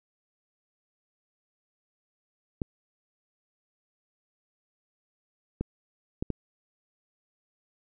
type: clicks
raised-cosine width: 3 ms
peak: -16 dBFS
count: 4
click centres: 2.618 / 5.61 / 6.225 / 6.303 s
effects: none